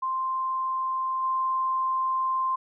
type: tone with level steps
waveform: sine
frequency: 1046.5 Hz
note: C6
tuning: in tune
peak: -25 / -23 dBFS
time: 0.02-2.56 s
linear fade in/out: 10 ms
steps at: 1.22 s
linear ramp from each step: 20 ms
effects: none